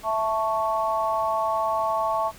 sine chord, A major, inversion second, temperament equal, 659.3 / 880 / 1108.7 Hz, E5 / A5 / C#6, 0 / 0 / 0 cents, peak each -26 dBFS, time 0.03-2.32 s, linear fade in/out 50 ms, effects pink hiss -47 dBFS RMS until 2.38 s

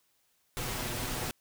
pink noise with comb filter, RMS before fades -35 dBFS, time 0.57-1.31 s, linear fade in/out 0 ms, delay 8.1 ms, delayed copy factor +0.6, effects white hiss -72 dBFS RMS until 1.4 s

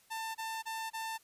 sawtooth tone bursts, 893 Hz, A5, 25 cents sharp, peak -33 dBFS, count 4, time 0.1-1.181 s, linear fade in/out 20 ms, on 250 ms, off 27 ms, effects white hiss -66 dBFS RMS until 1.23 s + resampled to 32000 Hz

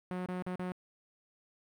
sawtooth tone with dropouts, 181.9 Hz, F#3, 29 cents flat, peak -31 dBFS, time 0.11-0.72 s, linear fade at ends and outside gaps 0 ms, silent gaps 0.26-0.286 / 0.424-0.465 / 0.557-0.594 s, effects low-pass 2000 Hz 12 dB/octave + 11-bit

